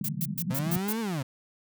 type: band-pass noise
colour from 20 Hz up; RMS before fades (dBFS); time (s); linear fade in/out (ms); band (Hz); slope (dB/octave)
white; -33; 0.01-0.77; 2; 140 to 200; 48
type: noise bursts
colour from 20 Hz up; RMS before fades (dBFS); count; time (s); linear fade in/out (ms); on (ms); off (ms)
violet; -31; 6; 0.04-0.928; 5; 48; 120
type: linear two-way sweep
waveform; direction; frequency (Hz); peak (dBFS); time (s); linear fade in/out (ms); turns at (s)
35% pulse; up then down; 123.8 to 233.2 to 123.8; -27; 0.5-1.23; 10; 1
effects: none